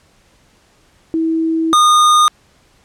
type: tone pair in turn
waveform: sine / square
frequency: 324.2 / 1224 Hz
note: E4 / D#6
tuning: -29 / -29 cents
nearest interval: octave + major seventh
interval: 2300 cents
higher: second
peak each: -13 / -8 dBFS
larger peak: second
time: 1.14-1.73 / 1.73-2.28 s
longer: first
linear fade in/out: 0 ms
effects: pink hiss -53 dBFS RMS until 2.84 s + low-pass 9000 Hz 12 dB/octave